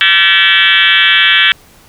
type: tone with frequency modulation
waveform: sine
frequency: 2471 Hz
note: D#7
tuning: 13 cents flat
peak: -5 dBFS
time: 0.01-1.52 s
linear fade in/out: 0 ms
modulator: 186 Hz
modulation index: 5.4
effects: pink hiss -43 dBFS RMS until 1.88 s